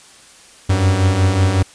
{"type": "beating tone pair", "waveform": "45% pulse", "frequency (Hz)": [90.5, 95.9], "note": ["F#2", "G2"], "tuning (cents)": [-38, -37], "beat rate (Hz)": 5.4, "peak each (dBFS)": [-19, -13], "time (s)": [0.69, 1.63], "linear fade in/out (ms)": 10, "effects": ["white hiss -44 dBFS RMS until 1.74 s", "resampled to 22050 Hz"]}